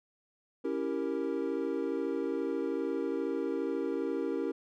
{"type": "chord", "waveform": "triangle", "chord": "C# diminished seventh", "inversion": "none", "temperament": "equal", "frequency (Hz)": [277.2, 329.6, 392, 466.2], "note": ["C#4", "E4", "G4", "Bb4"], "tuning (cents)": [0, 0, 0, 0], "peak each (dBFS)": -34, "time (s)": [0.64, 4.52], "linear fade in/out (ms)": 10, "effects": []}